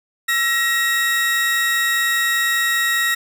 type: tone pair together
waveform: 35% pulse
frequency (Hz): 1339 / 1895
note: E6 / A#6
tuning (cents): +27 / +28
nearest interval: tritone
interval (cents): 601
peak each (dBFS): -24 / -15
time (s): 0.28-3.15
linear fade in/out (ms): 10
effects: none